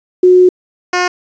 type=tone pair in turn; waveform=sine / 10% pulse; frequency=364.5 / 359.3 Hz; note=F#4 / F4; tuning=-26 / +49 cents; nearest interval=unison; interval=25 cents; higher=first; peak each=-3 dBFS; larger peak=neither; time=0.23-0.49 / 0.93-1.08 s; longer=first; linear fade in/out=5 ms; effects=resampled to 16000 Hz + 7-bit